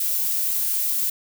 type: noise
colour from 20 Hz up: violet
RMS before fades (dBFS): -23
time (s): 0-1.1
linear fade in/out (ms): 5
effects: none